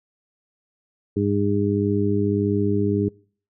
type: harmonic tone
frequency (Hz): 101.6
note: G#2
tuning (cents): -38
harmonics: 1 / 2 / 3 / 4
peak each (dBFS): -24 / -24 / -24 / -24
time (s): 1.16-3.09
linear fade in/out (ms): 10
effects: noise-tail reverb RT60 0.5 s tail -26 dB re dry